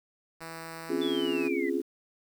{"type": "tone with pitch glide", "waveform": "5% pulse", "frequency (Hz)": [163.7, 165.51], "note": ["E3", "E3"], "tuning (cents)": [-12, 7], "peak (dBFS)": -28, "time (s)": [0.4, 1.49], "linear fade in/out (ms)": 20, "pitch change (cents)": 19, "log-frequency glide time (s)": [0.86, 0.92]}
{"type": "chord", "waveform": "sine", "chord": "Db major seventh", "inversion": "third", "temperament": "just", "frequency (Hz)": [259.9, 277.2, 346.5, 415.8], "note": ["C4", "Db4", "F4", "Ab4"], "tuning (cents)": [-11, 0, -14, 2], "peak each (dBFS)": [-35, -32, -30, -32], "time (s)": [0.89, 1.82], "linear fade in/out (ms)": 20}
{"type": "linear sweep", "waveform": "sine", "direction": "down", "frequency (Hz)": [3520, 1931], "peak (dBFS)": -35, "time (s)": [1.01, 1.7], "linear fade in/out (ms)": 10}
{"effects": ["9-bit"]}